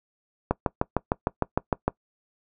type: click train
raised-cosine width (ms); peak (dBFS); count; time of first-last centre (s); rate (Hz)
1; -7; 10; 0.51-1.88; 6.57
effects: noise-tail reverb RT60 0.1 s tail -22 dB re dry